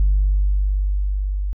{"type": "tone with level ramp", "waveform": "sine", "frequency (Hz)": 49, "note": "G1", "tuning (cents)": 0, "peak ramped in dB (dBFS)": [-11, -20], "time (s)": [0, 1.53], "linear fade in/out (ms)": 0, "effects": ["tanh soft clip ceiling -9 dBFS"]}